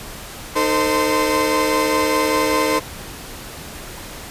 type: tone cluster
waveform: 30% pulse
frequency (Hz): 308.9 / 448.8 / 520 / 1035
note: D#4 / A4 / C5 / C6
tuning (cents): -12 / +34 / -11 / -19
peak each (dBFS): -19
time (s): 0.55-2.8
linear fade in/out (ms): 20
effects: pink hiss -34 dBFS RMS until 4.3 s + resampled to 32000 Hz